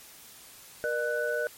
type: tone cluster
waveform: sine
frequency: 475.9 / 602 / 1490 Hz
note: A#4 / D5 / F#6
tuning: +36 / +43 / +12 cents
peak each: -31 dBFS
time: 0.84-1.47 s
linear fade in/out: 0 ms
effects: white hiss -50 dBFS RMS until 1.57 s + MP3 64 kbps